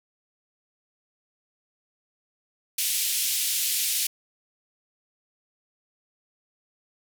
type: band-pass noise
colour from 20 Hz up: white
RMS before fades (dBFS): -26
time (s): 2.78-4.07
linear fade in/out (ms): 5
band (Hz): 2500 to 15000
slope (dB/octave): 24
effects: none